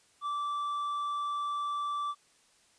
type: tone with hard clipping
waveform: triangle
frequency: 1165 Hz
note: D6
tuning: 14 cents flat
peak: -32 dBFS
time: 0.21-2.15 s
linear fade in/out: 50 ms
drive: 7 dB
effects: white hiss -65 dBFS RMS until 2.78 s + resampled to 22050 Hz